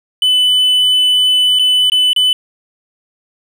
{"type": "tone with dropouts", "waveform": "triangle", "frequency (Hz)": 3001, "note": "F#7", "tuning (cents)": 24, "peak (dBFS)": -7, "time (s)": [0.22, 2.33], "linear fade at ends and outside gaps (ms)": 2, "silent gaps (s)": [[1.589, 1.594], [1.899, 1.919], [2.132, 2.162]], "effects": []}